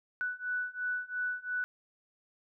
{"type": "beating tone pair", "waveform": "sine", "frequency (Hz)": [1484, 1486.9], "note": ["F#6", "F#6"], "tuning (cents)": [5, 8], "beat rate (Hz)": 2.9, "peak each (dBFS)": [-36, -35], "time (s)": [0.21, 1.64], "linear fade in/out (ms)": 0, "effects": []}